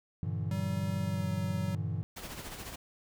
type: chord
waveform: triangle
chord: E half-diminished seventh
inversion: first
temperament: just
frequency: 98.89 / 118.67 / 148.33 / 164.81 Hz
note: G2 / Bb2 / D3 / E3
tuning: +16 / +31 / +18 / 0 cents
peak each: -33 / -36 / -37 / -36 dBFS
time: 0.23-2.03 s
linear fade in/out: 0 ms
type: tone with pitch glide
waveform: square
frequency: 191.3 to 187.58 Hz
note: G3 to F#3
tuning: -42 to +24 cents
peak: -36 dBFS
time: 0.51-1.75 s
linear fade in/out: 2 ms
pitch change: -34 cents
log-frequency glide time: 1.01-1.29 s
type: noise with tremolo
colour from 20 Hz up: pink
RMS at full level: -41 dBFS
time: 2.16-2.76 s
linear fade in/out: 10 ms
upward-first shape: sine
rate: 14 Hz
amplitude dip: 50%
effects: none